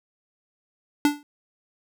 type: tone with exponential decay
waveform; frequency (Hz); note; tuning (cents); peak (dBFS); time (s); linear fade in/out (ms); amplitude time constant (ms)
square; 292.2; D4; -9; -14; 1.05-1.23; 1; 38
effects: none